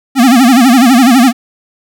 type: tone with vibrato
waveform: square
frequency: 251 Hz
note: B3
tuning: 28 cents sharp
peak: -4 dBFS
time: 0.15-1.33 s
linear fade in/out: 50 ms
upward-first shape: sine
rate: 12 Hz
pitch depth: 160 cents each way
effects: none